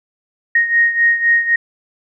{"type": "beating tone pair", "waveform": "sine", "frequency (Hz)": [1864.7, 1868.6], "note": ["A#6", "A#6"], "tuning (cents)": [0, 4], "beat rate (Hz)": 3.9, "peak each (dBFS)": [-12, -17], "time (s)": [0.55, 1.56], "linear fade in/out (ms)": 5, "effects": []}